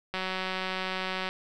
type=click train; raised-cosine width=0.3 ms; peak=-16 dBFS; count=216; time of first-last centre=0.14-1.29 s; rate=187 Hz; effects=none